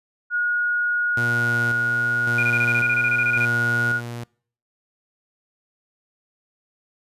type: tone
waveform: sine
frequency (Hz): 1444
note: F#6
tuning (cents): -43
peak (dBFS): -19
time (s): 0.3-4.01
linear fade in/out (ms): 50
type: tone with tremolo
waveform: sawtooth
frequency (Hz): 119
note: A#2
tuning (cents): +36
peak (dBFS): -21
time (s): 1.17-4.24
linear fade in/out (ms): 5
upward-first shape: square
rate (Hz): 0.91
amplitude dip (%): 45
type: tone bursts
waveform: sine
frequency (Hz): 2425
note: D#7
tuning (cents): -45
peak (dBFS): -20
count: 15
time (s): 2.38-3.453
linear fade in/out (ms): 5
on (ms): 51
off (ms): 22
effects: noise-tail reverb RT60 0.5 s tail -25 dB re dry + resampled to 32000 Hz